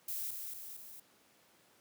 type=noise with echo; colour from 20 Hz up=violet; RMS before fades=-39 dBFS; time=0.08-0.31 s; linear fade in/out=5 ms; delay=230 ms; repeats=3; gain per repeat=-4 dB; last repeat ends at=1 s; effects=pink hiss -66 dBFS RMS until 1.8 s + high-pass 200 Hz 12 dB/octave